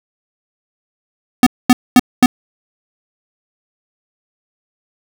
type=tone bursts; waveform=square; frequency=249.4 Hz; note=B3; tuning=17 cents sharp; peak=-4 dBFS; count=4; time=1.43-2.26 s; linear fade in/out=2 ms; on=35 ms; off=230 ms; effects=none